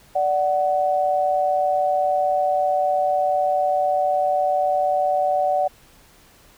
sine tone pair together, 586.1 / 746 Hz, D5 / F#5, -4 / +14 cents, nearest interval major third, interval 418 cents, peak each -21 / -19 dBFS, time 0.15-5.68 s, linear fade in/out 10 ms, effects pink hiss -52 dBFS RMS until 6.57 s

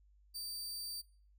sawtooth tone, 4643 Hz, D8, 21 cents flat, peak -38 dBFS, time 0.34-1.02 s, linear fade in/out 20 ms, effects noise-tail reverb RT60 0.4 s tail -20 dB re dry + added 50 Hz sine -63 dBFS peak until 1.38 s

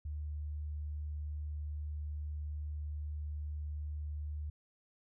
sine tone, 74.8 Hz, D2, 32 cents sharp, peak -37 dBFS, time 0.05-4.5 s, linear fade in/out 5 ms, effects none

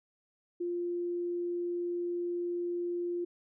sine tone, 349.2 Hz, F4, in tune, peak -31 dBFS, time 0.6-3.25 s, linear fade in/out 10 ms, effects none

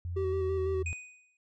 sine tone with pitch glide, 87.31 to 83.13 Hz, F2 to E2, 0 to +15 cents, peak -33 dBFS, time 0.05-0.93 s, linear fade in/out 0 ms, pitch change -85 cents, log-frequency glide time 0.15-0.67 s
triangle tone with vibrato, 381.8 Hz, G4, 46 cents flat, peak -27 dBFS, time 0.16-0.83 s, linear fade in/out 10 ms, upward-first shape square, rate 6 Hz, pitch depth 19 cents each way
square tone with exponential decay, 2489 Hz, D#7, in tune, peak -33 dBFS, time 0.86-1.37 s, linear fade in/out 2 ms, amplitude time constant 110 ms
effects resampled to 24000 Hz

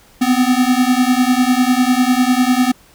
square beating tone pair, 247.3 / 257.3 Hz, B3 / C4, +3 / -29 cents, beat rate 10 Hz, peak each -15 dBFS, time 0.21-2.72 s, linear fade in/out 10 ms, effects pink hiss -48 dBFS RMS until 2.94 s

